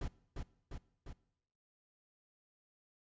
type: noise with echo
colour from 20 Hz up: brown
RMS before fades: -39 dBFS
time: 0.01-0.08 s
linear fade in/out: 5 ms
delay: 350 ms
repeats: 3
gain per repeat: -3 dB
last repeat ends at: 1.13 s
effects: noise-tail reverb RT60 0.8 s tail -20 dB re dry + resampled to 16000 Hz